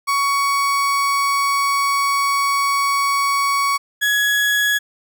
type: tone pair in turn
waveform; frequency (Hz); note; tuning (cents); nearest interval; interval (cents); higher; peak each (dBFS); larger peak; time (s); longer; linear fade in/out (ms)
35% pulse; 1120 / 1678.1; C#6 / G#6; +18 / +18; perfect fifth; 700; second; -14 / -13; second; 0.07-3.78 / 4.01-4.79; first; 20
effects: none